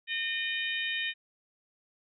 harmonic tone with a mistuned harmonic, 610 Hz, D#5, 34 cents flat, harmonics 3 / 4 / 5 / 6, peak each -34 / -35 / -36 / -37 dBFS, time 0.07-1.14 s, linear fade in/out 50 ms, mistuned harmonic 6, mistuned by +19 cents, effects none

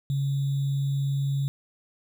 sine tone with sample-and-hold, 138.59 Hz, C#3, in tune, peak -23 dBFS, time 0.1-1.48 s, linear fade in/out 0 ms, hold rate 3675 Hz, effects none

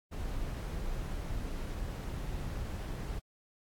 brown noise, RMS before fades -37 dBFS, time 0.11-3.2 s, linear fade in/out 20 ms, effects AAC 64 kbps

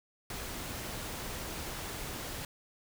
pink noise, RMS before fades -40 dBFS, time 0.3-2.45 s, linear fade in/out 2 ms, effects none

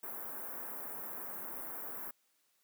white band-stop noise, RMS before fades -43 dBFS, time 0.03-2.11 s, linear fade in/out 5 ms, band 1500 to 13000 Hz, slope 24 dB/octave, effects white hiss -75 dBFS RMS until 2.63 s + high-pass 200 Hz 12 dB/octave

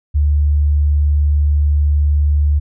sine tone, 73.42 Hz, D2, in tune, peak -10 dBFS, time 0.14-2.6 s, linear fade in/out 20 ms, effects none

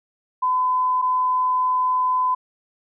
sine tone pair in turn, 1012 / 1012 Hz, B5 / B5, +42 / +42 cents, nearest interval unison, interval 0 cents, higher neither, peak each -17 dBFS, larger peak neither, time 0.42-1.02 / 1.02-2.35 s, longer second, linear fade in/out 10 ms, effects none

